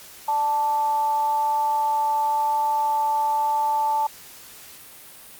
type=tone with frequency modulation; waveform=sine; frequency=880 Hz; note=A5; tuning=in tune; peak=-19 dBFS; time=0.28-4.07 s; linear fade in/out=5 ms; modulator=287 Hz; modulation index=0.26; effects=white hiss -44 dBFS RMS until 5.39 s + Opus 48 kbps